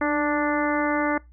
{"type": "harmonic tone with a mistuned harmonic", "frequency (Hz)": 293.7, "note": "D4", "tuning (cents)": 0, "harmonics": [1, 2, 3, 4, 5, 6, 7], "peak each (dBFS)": [-24, -27, -29, -30, -31, -32, -32], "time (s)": [0.01, 1.18], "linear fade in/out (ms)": 5, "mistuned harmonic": 1, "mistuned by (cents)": 32, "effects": ["noise-tail reverb RT60 0.2 s tail -22 dB re dry", "added 60 Hz sine -47 dBFS peak until 1.32 s"]}